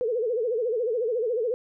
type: tone with vibrato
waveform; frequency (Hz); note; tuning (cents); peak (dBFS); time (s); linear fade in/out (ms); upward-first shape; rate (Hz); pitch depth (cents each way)
sine; 466.2; A#4; 0; -23; 0.01-1.54; 0; sine; 14; 150
effects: none